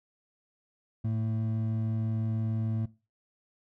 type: tone pair together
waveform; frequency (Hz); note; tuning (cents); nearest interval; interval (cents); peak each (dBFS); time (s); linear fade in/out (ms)
triangle; 110 / 223.5; A2 / A3; 0 / +27; octave; 1227; -26 / -33; 1.04-2.86; 10
effects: noise-tail reverb RT60 0.3 s tail -19 dB re dry